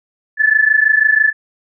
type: tone pair together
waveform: sine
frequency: 1724.9 / 1751 Hz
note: A6 / A6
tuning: -35 / -9 cents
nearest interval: unison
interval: 26 cents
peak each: -12 dBFS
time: 0.37-1.33 s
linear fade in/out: 50 ms
effects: none